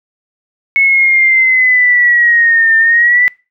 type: linear two-way sweep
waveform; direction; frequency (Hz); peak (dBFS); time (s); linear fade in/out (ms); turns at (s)
sine; down then up; 2201 to 1797 to 1993; -6; 0.76-3.28; 0; 2.77
effects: noise-tail reverb RT60 0.3 s tail -24 dB re dry